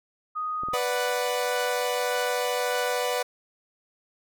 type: tone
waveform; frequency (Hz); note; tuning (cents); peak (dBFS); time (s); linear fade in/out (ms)
sine; 1244.5; D#6; 0; -27; 0.35-0.78; 20
type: clicks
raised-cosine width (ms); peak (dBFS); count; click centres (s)
2; -26; 3; 0.635 / 0.686 / 0.735
type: chord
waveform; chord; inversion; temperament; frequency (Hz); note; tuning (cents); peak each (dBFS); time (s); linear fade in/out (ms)
sawtooth; B minor; none; equal; 493.9 / 587.3 / 740; B4 / D5 / F#5; 0 / 0 / 0; -23 / -27 / -27; 0.73-3.23; 10
effects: none